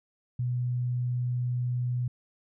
sine tone, 123.47 Hz, B2, in tune, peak -26 dBFS, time 0.39-2.08 s, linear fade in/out 5 ms, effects none

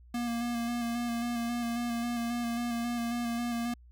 square tone with vibrato, 236.6 Hz, A#3, 26 cents sharp, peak -31 dBFS, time 0.14-3.74 s, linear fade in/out 5 ms, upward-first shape square, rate 3.7 Hz, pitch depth 19 cents each way, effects added 60 Hz sine -52 dBFS peak until 3.91 s

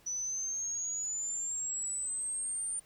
sine exponential sweep, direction up, 5920 to 9050 Hz, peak -33 dBFS, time 0.06-2.8 s, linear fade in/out 10 ms, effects pink hiss -63 dBFS RMS until 2.85 s

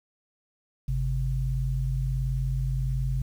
sine tone pair together, 50.18 / 131.6 Hz, G1 / C3, +41 / +10 cents, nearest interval octave + perfect fourth, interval 1669 cents, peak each -27 dBFS, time 0.88-3.22 s, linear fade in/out 5 ms, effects 9-bit

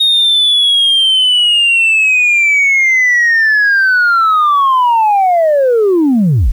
sine linear sweep, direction down, 3729 to 30.87 Hz, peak -5 dBFS, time 0-6.52 s, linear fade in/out 10 ms, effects tanh soft clip ceiling -5 dBFS + 7-bit

